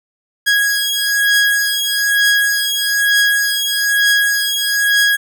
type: beating tone pair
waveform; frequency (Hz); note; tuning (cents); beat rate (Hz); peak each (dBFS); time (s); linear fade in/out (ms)
sawtooth; 1652 / 1653.1; G#6 / G#6; -10 / -8; 1.1; -12; 0.46-5.17; 20
effects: none